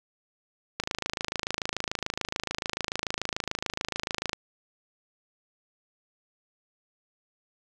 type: click train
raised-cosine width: 0.2 ms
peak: -11 dBFS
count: 96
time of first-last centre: 0.8-4.332 s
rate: 26.9 Hz
effects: none